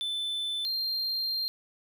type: tone pair in turn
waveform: triangle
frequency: 3520 / 4186 Hz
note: A7 / C8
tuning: 0 / 0 cents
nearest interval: minor third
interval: 300 cents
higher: second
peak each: -28 / -27 dBFS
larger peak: second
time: 0.01-0.65 / 0.65-1.48 s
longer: second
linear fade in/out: 0 ms
effects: none